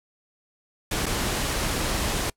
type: noise with dropouts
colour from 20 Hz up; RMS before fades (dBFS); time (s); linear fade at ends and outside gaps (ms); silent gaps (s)
pink; -26; 0.91-2.3; 5; 1.059-1.063
effects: noise-tail reverb RT60 0.1 s tail -25 dB re dry + low-pass 12000 Hz 12 dB/octave